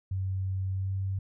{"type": "tone with pitch glide", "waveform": "sine", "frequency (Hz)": [95, 96.27], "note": ["F#2", "G2"], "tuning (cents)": [46, -31], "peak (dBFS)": -28, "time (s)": [0.11, 1.19], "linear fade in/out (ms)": 5, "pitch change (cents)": 23, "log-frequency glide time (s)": [0.71, 0.93], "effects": []}